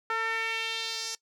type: tone with band-pass filter sweep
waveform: sawtooth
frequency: 450.6 Hz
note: A4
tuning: 41 cents sharp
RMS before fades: -32 dBFS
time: 0.1-1.15 s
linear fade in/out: 2 ms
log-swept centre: 1400 to 6000 Hz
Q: 2.3
effects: noise-tail reverb RT60 0.1 s tail -21 dB re dry